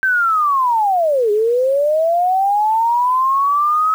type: linear two-way sweep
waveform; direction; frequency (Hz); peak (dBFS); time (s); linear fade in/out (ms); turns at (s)
sine; down then up; 1568 to 408 to 1286; -12; 0.03-3.94; 0; 1.31
effects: 7-bit